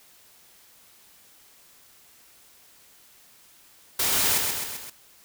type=noise with echo; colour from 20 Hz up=white; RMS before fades=-24 dBFS; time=3.99-4.38 s; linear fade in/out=5 ms; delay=130 ms; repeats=4; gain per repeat=-4 dB; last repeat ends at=4.9 s; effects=white hiss -55 dBFS RMS until 5.24 s